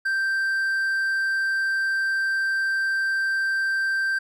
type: tone with hard clipping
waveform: triangle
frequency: 1568 Hz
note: G6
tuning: in tune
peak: -22 dBFS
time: 0.05-4.19 s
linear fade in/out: 10 ms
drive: 6 dB
effects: none